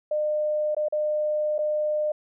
sine tone with dropouts, 605 Hz, D#5, 49 cents flat, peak -22 dBFS, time 0.11-2.12 s, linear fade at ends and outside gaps 5 ms, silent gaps 0.748-0.766 / 0.885-0.924 / 1.582-1.588 s, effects none

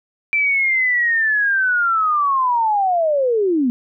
sine linear sweep, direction down, 2345 to 233.1 Hz, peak -14 dBFS, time 0.33-3.7 s, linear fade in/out 0 ms, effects none

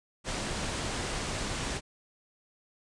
pink low-pass noise, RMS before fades -34 dBFS, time 0.24-1.81 s, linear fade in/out 50 ms, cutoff 9400 Hz, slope 48 dB/octave, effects resampled to 24000 Hz

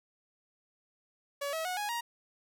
sawtooth tone with pitch steps, 567 / 643.8 / 731.1 / 830.1 / 942.6 Hz, C#5 / E5 / F#5 / G#5 / A#5, +39 / -41 / -21 / -1 / +19 cents, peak -29 dBFS, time 1.41-2.01 s, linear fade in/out 10 ms, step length 120 ms, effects none

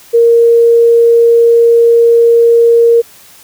sine tone, 466.2 Hz, A#4, in tune, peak -3 dBFS, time 0.13-3.02 s, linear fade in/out 20 ms, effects white hiss -39 dBFS RMS until 3.43 s

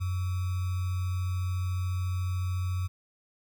sine tone with sample-and-hold, 91.4 Hz, F#2, 21 cents flat, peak -27 dBFS, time 0-2.88 s, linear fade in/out 20 ms, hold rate 1225 Hz, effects none

